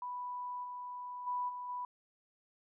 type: tone with level steps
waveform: sine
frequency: 987.8 Hz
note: B5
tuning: in tune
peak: -38 / -41 / -33 / -40 / -37 dBFS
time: 0.02-1.85 s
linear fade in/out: 2 ms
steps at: 0.63 / 1.26 / 1.48 / 1.68 s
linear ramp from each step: 20 ms
effects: none